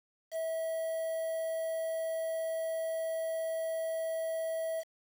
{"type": "tone with quantisation", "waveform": "triangle", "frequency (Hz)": 649, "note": "E5", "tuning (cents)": -27, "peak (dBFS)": -30, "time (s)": [0.31, 4.84], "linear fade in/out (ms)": 50, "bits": 8, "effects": []}